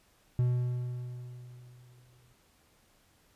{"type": "tone with exponential decay", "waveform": "triangle", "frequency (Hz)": 123.47, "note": "B2", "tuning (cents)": 0, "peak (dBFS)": -21, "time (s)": [0.39, 2.33], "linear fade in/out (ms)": 0, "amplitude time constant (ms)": 420, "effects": ["pink hiss -66 dBFS RMS until 3.35 s", "resampled to 32000 Hz"]}